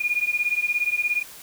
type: beating tone pair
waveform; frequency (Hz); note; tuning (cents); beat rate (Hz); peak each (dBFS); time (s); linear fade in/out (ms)
sine; 2427 / 2444; D#7 / D#7; -44 / -32; 17; -24; 0-1.23; 10
effects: white hiss -43 dBFS RMS until 1.42 s